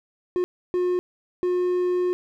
triangle tone bursts at uneven times, 359.7 Hz, F#4, 49 cents flat, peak -18 dBFS, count 3, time 0.36-0.44 / 0.74-0.99 / 1.43-2.13 s, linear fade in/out 0 ms, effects none

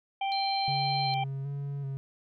harmonic tone, 784 Hz, G5, in tune, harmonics 1 / 3 / 4, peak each -28 / -38 / -40 dBFS, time 0.21-1.24 s, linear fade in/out 5 ms
sine tone, 4131 Hz, C8, 23 cents flat, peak -32 dBFS, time 0.32-1.14 s, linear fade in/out 0 ms
triangle tone with vibrato, 138.59 Hz, C#3, in tune, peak -30 dBFS, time 0.68-1.97 s, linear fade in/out 0 ms, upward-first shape square, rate 1.3 Hz, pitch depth 29 cents each way
effects none

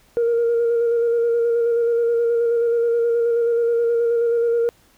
sine tone with vibrato, 467.7 Hz, A#4, 6 cents sharp, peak -14 dBFS, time 0.17-4.69 s, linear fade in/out 0 ms, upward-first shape square, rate 9.4 Hz, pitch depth 17 cents each way, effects tanh soft clip ceiling -13 dBFS + pink hiss -56 dBFS RMS until 4.97 s

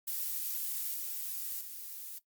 violet noise with level steps, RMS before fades -36 / -38 / -44 dBFS, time 0.07-2.19 s, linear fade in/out 10 ms, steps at 0.94 / 1.61 s, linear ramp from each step 2 ms, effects noise-tail reverb RT60 0.1 s tail -17 dB re dry + Opus 48 kbps

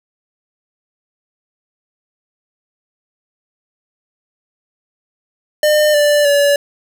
square tone with pitch steps, 604 / 587.8 / 572.1 Hz, D5 / D5 / D5, +48 / +1 / -45 cents, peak -10 dBFS, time 5.63-6.56 s, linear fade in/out 2 ms, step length 310 ms, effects none

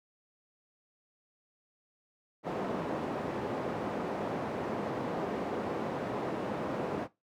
white band-pass noise, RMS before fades -35 dBFS, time 2.43-7.08 s, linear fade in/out 50 ms, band 160 to 600 Hz, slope 12 dB/octave, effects noise-tail reverb RT60 0.2 s tail -17 dB re dry

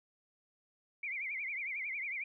sine tone with vibrato, 2217 Hz, C#7, in tune, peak -36 dBFS, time 1.03-2.24 s, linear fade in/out 5 ms, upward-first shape triangle, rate 11 Hz, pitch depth 180 cents each way, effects none

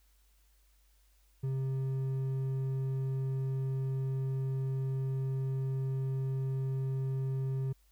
sine tone with hard clipping, 133.2 Hz, C3, 31 cents sharp, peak -32 dBFS, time 1.43-7.73 s, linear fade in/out 10 ms, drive 5 dB, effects added 50 Hz sine -64 dBFS peak until 7.91 s + white hiss -72 dBFS RMS until 7.91 s

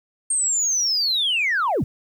sine linear sweep, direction down, 8630 to 71 Hz, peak -17 dBFS, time 0.3-1.84 s, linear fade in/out 5 ms, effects tanh soft clip ceiling -15 dBFS + 9-bit

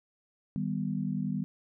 sine chord, Eb augmented, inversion none, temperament equal, 155.56 / 196 / 246.9 Hz, Eb3 / G3 / B3, 0 / 0 / 0 cents, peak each -34 / -32 / -35 dBFS, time 0.56-1.44 s, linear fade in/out 0 ms, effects none

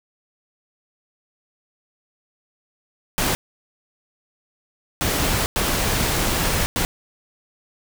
pink noise bursts at uneven times, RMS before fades -21 dBFS, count 4, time 3.18-3.35 / 5.01-5.46 / 5.56-6.66 / 6.76-6.85 s, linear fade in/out 0 ms, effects none

